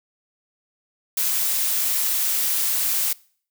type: noise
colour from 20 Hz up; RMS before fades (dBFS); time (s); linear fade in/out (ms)
blue; -22; 1.17-3.13; 5
effects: noise-tail reverb RT60 0.5 s tail -23 dB re dry